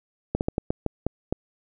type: slowing click train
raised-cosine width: 2 ms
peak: -10 dBFS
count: 8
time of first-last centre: 0.35-1.326 s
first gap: 59 ms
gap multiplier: 1.28
effects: none